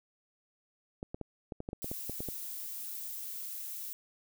clicks, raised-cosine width 2 ms, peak -25 dBFS, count 12, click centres 1.029 / 1.145 / 1.213 / 1.522 / 1.604 / 1.689 / 1.731 / 1.844 / 1.915 / 2.096 / 2.205 / 2.287 s
violet noise, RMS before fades -41 dBFS, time 1.82-3.93 s, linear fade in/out 0 ms
effects none

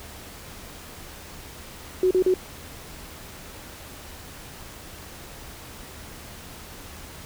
sine tone bursts, 370 Hz, F#4, in tune, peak -16 dBFS, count 3, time 2.03-2.34 s, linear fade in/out 2 ms, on 78 ms, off 38 ms, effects added 77 Hz sine -50 dBFS peak until 7.25 s + pink hiss -42 dBFS RMS until 7.25 s

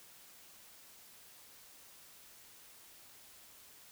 silence, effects white hiss -58 dBFS RMS until 3.91 s

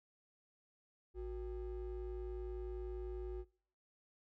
triangle ring-modulated tone, 211.2 Hz, G#3, 29 cents sharp, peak -36 dBFS, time 1.14-3.45 s, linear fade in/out 50 ms, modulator 156 Hz, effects noise-tail reverb RT60 0.5 s tail -22 dB re dry

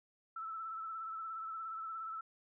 sine tone with vibrato, 1318.5 Hz, E6, in tune, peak -40 dBFS, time 0.36-2.21 s, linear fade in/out 5 ms, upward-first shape triangle, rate 17 Hz, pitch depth 42 cents each way, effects none

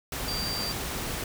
sine tone in noise, 4699 Hz, D8, in tune, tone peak -31 dBFS, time 0.28-0.72 s, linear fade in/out 2 ms, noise pink, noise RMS -33 dBFS, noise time 0.12-1.24 s, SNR -1 dB, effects none

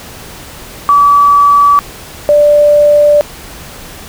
sine tone pair in turn, 1148 / 588.8 Hz, D6 / D5, -40 / +4 cents, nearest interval octave, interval 1156 cents, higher first, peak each -3 dBFS, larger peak neither, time 0.89-1.79 / 2.29-3.21 s, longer second, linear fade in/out 0 ms, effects pink hiss -30 dBFS RMS until 4.08 s

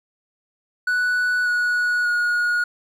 triangle tone with pitch steps, 1480 / 1462.2 / 1444.5 Hz, F#6 / F#6 / F#6, 0 / -21 / -42 cents, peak -16 dBFS, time 0.87-2.64 s, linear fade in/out 5 ms, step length 590 ms, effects none

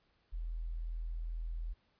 sine tone, 41.2 Hz, E1, in tune, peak -36 dBFS, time 0.32-1.74 s, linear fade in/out 20 ms, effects pink hiss -74 dBFS RMS until 1.99 s + resampled to 11025 Hz

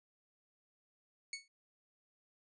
20% pulse tone with exponential decay, 2217 Hz, C#7, in tune, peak -32 dBFS, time 1.33-1.48 s, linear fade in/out 2 ms, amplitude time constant 32 ms, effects resampled to 24000 Hz

